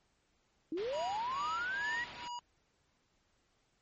sine linear sweep, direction up, 300.2 to 1944 Hz, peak -34 dBFS, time 0.72-2.04 s, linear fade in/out 2 ms
white low-pass noise, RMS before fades -50 dBFS, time 0.77-2.28 s, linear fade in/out 5 ms, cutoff 3800 Hz, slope 24 dB/octave
square tone with tremolo, 965 Hz, B5, 40 cents flat, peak -40 dBFS, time 0.93-2.39 s, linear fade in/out 0 ms, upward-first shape sine, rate 2.3 Hz, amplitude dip 90%
effects pink hiss -75 dBFS RMS until 3.81 s + MP3 32 kbps

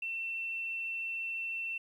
sine tone, 2693 Hz, E7, 36 cents sharp, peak -34 dBFS, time 0.02-1.78 s, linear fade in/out 5 ms, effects 11-bit

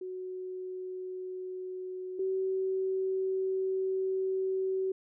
sine tone pair in turn, 370 / 379.5 Hz, F#4 / F#4, 0 / +44 cents, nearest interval unison, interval 44 cents, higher second, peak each -36 / -28 dBFS, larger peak second, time 0.01-2.19 / 2.19-4.92 s, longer second, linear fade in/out 5 ms, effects none

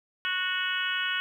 harmonic tone, 368.5 Hz, F#4, 7 cents flat, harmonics 3 / 4 / 5 / 6 / 7 / 8 / 9, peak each -38 / -30 / -35 / -39 / -36 / -32 / -40 dBFS, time 0.25-1.2 s, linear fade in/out 0 ms, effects 10-bit

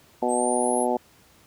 harmonic tone, 123.2 Hz, B2, 4 cents flat, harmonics 2 / 3 / 4 / 5 / 6 / 7, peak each -28 / -28 / -28 / -28 / -28 / -28 dBFS, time 0.22-0.97 s, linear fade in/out 5 ms
sine exponential sweep, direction up, 8130 to 11175 Hz, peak -29 dBFS, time 0.28-0.87 s, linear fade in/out 50 ms
effects pink hiss -56 dBFS RMS until 1.46 s + high-pass 60 Hz 12 dB/octave

